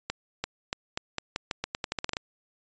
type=accelerating click train; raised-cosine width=0.2 ms; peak=-12 dBFS; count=16; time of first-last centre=0.1-2.169 s; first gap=340 ms; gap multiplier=0.85; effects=resampled to 16000 Hz